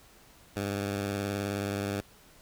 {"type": "tone with vibrato", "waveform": "10% pulse", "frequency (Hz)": 100, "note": "G2", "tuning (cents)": 35, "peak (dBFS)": -22, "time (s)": [0.56, 2.01], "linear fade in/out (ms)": 5, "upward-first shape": "triangle", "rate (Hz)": 19, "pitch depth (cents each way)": 52, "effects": ["pink hiss -57 dBFS RMS until 2.41 s"]}